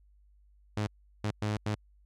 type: tone bursts at uneven times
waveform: sawtooth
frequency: 105.5 Hz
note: G#2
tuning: 28 cents sharp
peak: -25 dBFS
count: 4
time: 0.77-0.87 / 1.24-1.31 / 1.42-1.57 / 1.66-1.75 s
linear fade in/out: 5 ms
effects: added 50 Hz sine -59 dBFS peak until 2.05 s + low-pass 7000 Hz 12 dB/octave